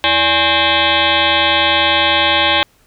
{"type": "tone with frequency modulation", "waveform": "sine", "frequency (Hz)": 2080, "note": "C7", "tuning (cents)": -11, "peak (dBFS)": -10, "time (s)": [0.04, 2.63], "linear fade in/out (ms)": 0, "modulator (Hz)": 250, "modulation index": 6.4, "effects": ["pink hiss -54 dBFS RMS until 2.86 s"]}